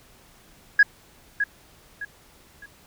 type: tone with echo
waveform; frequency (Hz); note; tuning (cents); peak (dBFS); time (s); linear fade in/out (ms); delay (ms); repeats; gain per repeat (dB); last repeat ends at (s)
sine; 1661.2; G#6; 0; -9; 0.79-0.83; 5; 610; 3; -10; 2.66
effects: tanh soft clip ceiling -7 dBFS + pink hiss -54 dBFS RMS until 2.86 s